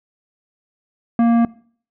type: tone with tanh clipping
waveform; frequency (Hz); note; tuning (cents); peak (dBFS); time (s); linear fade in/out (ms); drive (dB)
sine; 233.1; A#3; 0; -13; 1.19-1.45; 2; 12
effects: noise-tail reverb RT60 0.5 s tail -21 dB re dry